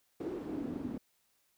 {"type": "noise with band-pass filter sweep", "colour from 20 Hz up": "pink", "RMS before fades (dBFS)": -39, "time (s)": [0.2, 0.98], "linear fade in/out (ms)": 5, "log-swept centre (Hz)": [360, 240], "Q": 5, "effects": ["white hiss -74 dBFS RMS until 1.57 s"]}